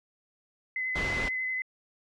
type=tone with vibrato; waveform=sine; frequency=2034 Hz; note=C7; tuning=50 cents flat; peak=-28 dBFS; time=0.76-1.62 s; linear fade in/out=2 ms; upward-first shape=triangle; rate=11 Hz; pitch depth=20 cents each way
type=noise; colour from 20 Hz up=pink; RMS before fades=-32 dBFS; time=0.95-1.29 s; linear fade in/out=10 ms
effects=low-pass 4000 Hz 12 dB/octave + MP3 64 kbps